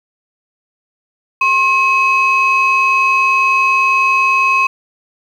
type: tone pair together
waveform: sine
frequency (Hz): 1072 / 2550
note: C6 / D#7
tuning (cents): +42 / +42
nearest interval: octave + minor third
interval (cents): 1500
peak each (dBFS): -11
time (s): 1.41-4.67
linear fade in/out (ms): 5
effects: tanh soft clip ceiling -5 dBFS + 7-bit